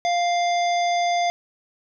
harmonic tone, 698.5 Hz, F5, in tune, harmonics 1 / 3 / 5 / 7 / 9, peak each -19 / -29 / -33 / -36 / -38 dBFS, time 0.05-1.3 s, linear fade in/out 0 ms, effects none

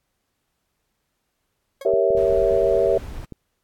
40% pulse tone with exponential decay, 547 Hz, C#5, 23 cents flat, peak -29 dBFS, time 1.81-1.9 s, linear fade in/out 5 ms, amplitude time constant 18 ms
sine chord, G diminished seventh, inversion none, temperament equal, 392 / 466.2 / 554.4 / 659.3 Hz, G4 / Bb4 / Db5 / Fb5, 0 / 0 / 0 / 0 cents, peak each -21 dBFS, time 1.85-2.98 s, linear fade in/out 5 ms
clicks, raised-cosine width 3 ms, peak -22 dBFS, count 6, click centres 1.937 / 2.105 / 2.151 / 2.326 / 2.525 / 3.323 s
brown noise, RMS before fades -33 dBFS, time 2.17-3.25 s, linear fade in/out 2 ms
effects pink hiss -74 dBFS RMS until 3.63 s + AAC 64 kbps

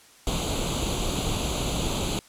pink noise with comb filter, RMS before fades -27 dBFS, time 0.27-2.19 s, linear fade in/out 0 ms, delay 0.28 ms, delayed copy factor +0.8, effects white hiss -53 dBFS RMS until 2.28 s + low-pass 10000 Hz 12 dB/octave

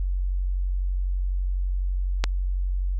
click, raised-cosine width 0.2 ms, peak -6 dBFS, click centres 2.24 s, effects added 46 Hz sine -22 dBFS peak until 2.99 s

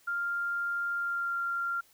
sine tone with pitch glide, 1396.9 to 1385.6 Hz, F6 to F6, 0 to -14 cents, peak -29 dBFS, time 0.07-1.81 s, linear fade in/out 10 ms, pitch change -14 cents, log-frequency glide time 0.96-1.36 s, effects white hiss -63 dBFS RMS until 1.93 s

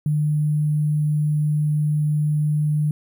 sine tone with sample-and-hold, 150.5 Hz, D3, 43 cents sharp, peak -17 dBFS, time 0.06-2.91 s, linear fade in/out 2 ms, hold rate 11025 Hz, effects none

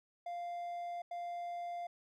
triangle tone bursts at uneven times, 697 Hz, F5, 4 cents flat, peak -37 dBFS, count 2, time 0.26-1.02 / 1.11-1.87 s, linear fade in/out 5 ms, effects none

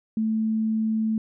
sine tone, 220 Hz, A3, in tune, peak -21 dBFS, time 0.17-1.18 s, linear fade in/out 2 ms, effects none

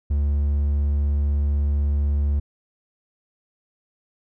triangle tone, 72 Hz, D2, 34 cents flat, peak -16 dBFS, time 0.1-2.4 s, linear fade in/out 10 ms, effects none

